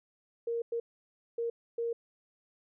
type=tone bursts at uneven times; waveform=sine; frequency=466.2 Hz; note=A#4; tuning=in tune; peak=-30 dBFS; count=4; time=0.47-0.62 / 0.72-0.8 / 1.38-1.5 / 1.78-1.93 s; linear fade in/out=5 ms; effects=none